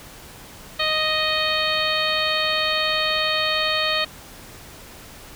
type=harmonic tone; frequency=622.3 Hz; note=D#5; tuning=in tune; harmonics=1 / 2 / 3 / 4 / 5 / 6 / 7; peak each=-27 / -27 / -27 / -27 / -27 / -27 / -27 dBFS; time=0.79-4.05 s; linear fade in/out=10 ms; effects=pink hiss -42 dBFS RMS until 5.35 s